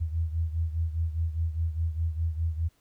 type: beating tone pair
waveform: sine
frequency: 80.7 / 85.6 Hz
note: E2 / F2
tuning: -36 / -34 cents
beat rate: 4.9 Hz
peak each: -27 / -32 dBFS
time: 0-2.69 s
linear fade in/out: 20 ms
effects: pink hiss -68 dBFS RMS until 2.8 s